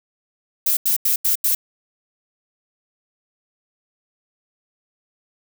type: noise bursts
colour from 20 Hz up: violet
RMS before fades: -18 dBFS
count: 5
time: 0.66-1.55 s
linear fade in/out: 5 ms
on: 110 ms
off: 85 ms
effects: none